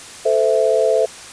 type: chord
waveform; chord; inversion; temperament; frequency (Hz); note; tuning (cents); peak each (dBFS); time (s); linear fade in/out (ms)
sine; A minor; none; equal with one note detuned; 440 / 516.6 / 659.3; A4 / C5 / E5; 0 / -22 / 0; -17; 0.25-1.06; 10
effects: white hiss -36 dBFS RMS until 1.32 s + resampled to 22050 Hz